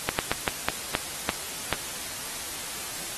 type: slowing click train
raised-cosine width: 0.3 ms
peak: -6 dBFS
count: 8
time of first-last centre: 0.09-1.727 s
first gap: 99 ms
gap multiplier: 1.28
effects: white hiss -35 dBFS RMS until 3.17 s + AAC 32 kbps